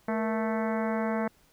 harmonic tone with a mistuned harmonic, 220 Hz, A3, in tune, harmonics 1 / 2 / 3 / 4 / 5 / 6 / 7 / 8 / 9 / 10, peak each -29 / -34 / -33 / -37 / -40 / -42 / -42 / -45 / -44 / -48 dBFS, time 0.08-1.28 s, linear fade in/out 5 ms, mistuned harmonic 2, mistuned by +100 cents, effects pink hiss -63 dBFS RMS until 1.52 s

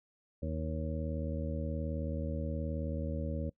harmonic tone, 78.8 Hz, D#2, 23 cents sharp, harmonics 1 / 2 / 3 / 4 / 6 / 7, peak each -36 / -40 / -41 / -45 / -46 / -42 dBFS, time 0.42-3.5 s, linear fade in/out 10 ms, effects noise-tail reverb RT60 0.1 s tail -22 dB re dry

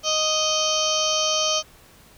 harmonic tone with a mistuned harmonic, 622.3 Hz, D#5, in tune, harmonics 1 / 2 / 4 / 5 / 6 / 7 / 8 / 9 / 10, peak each -26 / -28 / -33 / -25 / -36 / -30 / -34 / -27 / -28 dBFS, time 0.03-1.63 s, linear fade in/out 50 ms, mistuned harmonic 7, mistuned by +38 cents, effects pink hiss -51 dBFS RMS until 2.17 s

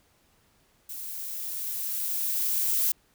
violet noise with level ramp, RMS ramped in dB -38 to -24 dBFS, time 0.89-2.92 s, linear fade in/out 5 ms, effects pink hiss -65 dBFS RMS until 3.14 s

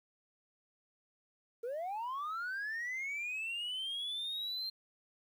sine linear sweep, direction up, 447.8 to 4186 Hz, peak -34 dBFS, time 1.63-4.7 s, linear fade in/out 10 ms, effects tanh soft clip ceiling -35 dBFS + 11-bit

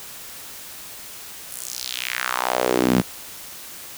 sawtooth tone with high-pass filter sweep, 62.4 Hz, B1, 19 cents sharp, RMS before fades -23 dBFS, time 1.5-3.02 s, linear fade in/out 20 ms, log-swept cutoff 11000 to 180 Hz, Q 2.5, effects white hiss -38 dBFS RMS until 3.97 s

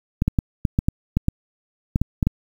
clicks, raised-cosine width 5 ms, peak -5 dBFS, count 12, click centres 0.221 / 0.28 / 0.388 / 0.652 / 0.789 / 0.885 / 1.17 / 1.284 / 1.959 / 2.016 / 2.228 / 2.27 s, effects 7-bit

